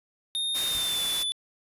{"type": "tone with pitch glide", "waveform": "square", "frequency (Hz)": [3678, 3484], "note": ["A#7", "A7"], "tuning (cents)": [-24, -18], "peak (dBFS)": -27, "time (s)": [0.35, 1.32], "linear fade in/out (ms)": 0, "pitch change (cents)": -94, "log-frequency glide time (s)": [0.65, 1.04]}
{"type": "noise", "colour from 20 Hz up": "white", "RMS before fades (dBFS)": -33, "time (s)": [0.54, 1.24], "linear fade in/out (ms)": 20}
{"type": "noise with exponential decay", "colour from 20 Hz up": "brown", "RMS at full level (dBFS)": -38, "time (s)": [0.75, 0.95], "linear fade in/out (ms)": 1, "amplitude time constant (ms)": 43}
{"effects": ["resampled to 32000 Hz"]}